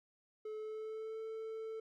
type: tone with pitch glide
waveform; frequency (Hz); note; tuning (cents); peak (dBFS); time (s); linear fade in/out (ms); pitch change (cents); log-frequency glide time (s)
triangle; 431.3 to 443.2; A4 to A4; -35 to +13; -39; 0.45-1.8; 5; +48; 0.56-1.2
effects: none